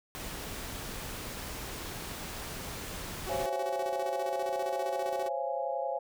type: noise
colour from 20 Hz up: pink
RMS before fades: -40 dBFS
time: 0.15-3.46 s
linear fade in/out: 0 ms
type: tone with tremolo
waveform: sawtooth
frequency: 375.8 Hz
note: F#4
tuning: 27 cents sharp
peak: -32 dBFS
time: 3.26-5.29 s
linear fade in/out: 20 ms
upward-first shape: square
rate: 15 Hz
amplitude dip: 60%
type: chord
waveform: sine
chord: Db major seventh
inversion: third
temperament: equal with one note detuned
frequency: 523.3 / 554.4 / 680.5 / 830.6 Hz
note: C5 / Db5 / F5 / Ab5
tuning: 0 / 0 / -45 / 0 cents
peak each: -36 dBFS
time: 3.29-5.99 s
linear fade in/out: 10 ms
effects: none